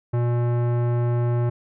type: tone with tanh clipping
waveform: sine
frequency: 120 Hz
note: B2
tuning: 49 cents flat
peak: -21 dBFS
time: 0.13-1.5 s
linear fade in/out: 10 ms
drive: 18 dB
effects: none